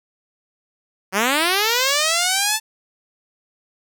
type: linear sweep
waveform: 5% pulse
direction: up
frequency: 181.3 to 888 Hz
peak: -5 dBFS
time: 1.12-2.6 s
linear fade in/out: 50 ms
effects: none